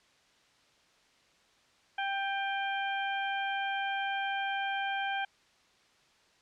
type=harmonic tone with a mistuned harmonic; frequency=787 Hz; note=G5; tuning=7 cents sharp; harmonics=1 / 2 / 3 / 4; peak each=-33 / -35 / -40 / -41 dBFS; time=1.98-5.25 s; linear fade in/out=5 ms; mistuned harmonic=3; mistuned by=+21 cents; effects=white hiss -65 dBFS RMS until 6.41 s + low-pass 5000 Hz 12 dB/octave